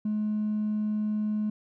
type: tone with hard clipping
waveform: sine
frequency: 212.4 Hz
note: G#3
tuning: 39 cents sharp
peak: -26 dBFS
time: 0.05-1.5 s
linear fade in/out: 5 ms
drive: 1 dB
effects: none